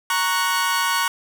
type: chord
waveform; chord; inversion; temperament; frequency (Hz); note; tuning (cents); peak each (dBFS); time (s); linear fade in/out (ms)
sawtooth; F# major; first; equal; 932.3 / 1108.7 / 1480; A#5 / C#6 / F#6; 0 / 0 / 0; -20 / -19 / -20; 0.1-1.08; 2
effects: none